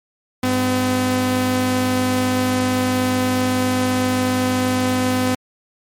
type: tone pair together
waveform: sawtooth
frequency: 100.63 / 254 Hz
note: G2 / B3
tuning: +46 / +49 cents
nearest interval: octave + major third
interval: 1603 cents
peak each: -20 / -13 dBFS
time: 0.43-5.35 s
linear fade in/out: 5 ms
effects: MP3 64 kbps